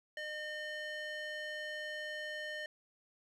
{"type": "tone with band-pass filter", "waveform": "square", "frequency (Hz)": 608, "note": "D#5", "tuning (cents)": -40, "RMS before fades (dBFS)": -42, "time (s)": [0.17, 2.66], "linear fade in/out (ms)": 2, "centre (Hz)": 2100, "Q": 1.5, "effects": []}